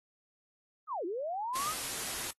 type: linear two-way sweep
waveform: sine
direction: down then up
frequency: 1318.5 to 323.2 to 1318.5 Hz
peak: -33 dBFS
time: 0.87-1.75 s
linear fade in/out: 50 ms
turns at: 1.05 s
type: noise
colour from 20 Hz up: white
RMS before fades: -37 dBFS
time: 1.55-2.31 s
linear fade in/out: 5 ms
effects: noise-tail reverb RT60 0.1 s tail -26 dB re dry + AAC 32 kbps